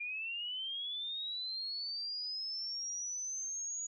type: linear sweep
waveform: sine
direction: up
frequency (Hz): 2392 to 6800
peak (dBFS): -37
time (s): 0-3.87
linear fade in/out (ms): 10
effects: none